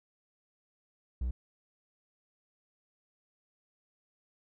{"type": "tone", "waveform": "triangle", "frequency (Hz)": 61.74, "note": "B1", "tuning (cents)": 0, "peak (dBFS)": -28, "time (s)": [1.21, 1.31], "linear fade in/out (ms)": 5, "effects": []}